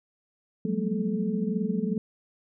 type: tone cluster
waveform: sine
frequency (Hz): 176.7 / 190.9 / 212.8 / 235.6 / 433.4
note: F3 / G3 / G#3 / A#3 / A4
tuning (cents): +21 / -46 / +42 / +19 / -26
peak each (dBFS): -33 / -30 / -29 / -34 / -34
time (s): 0.65-1.98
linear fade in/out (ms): 2
effects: none